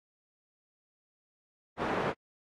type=band-pass noise; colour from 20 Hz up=pink; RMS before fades=-32 dBFS; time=1.77-2.14 s; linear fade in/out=50 ms; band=230 to 1400 Hz; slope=12 dB/octave; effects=AAC 32 kbps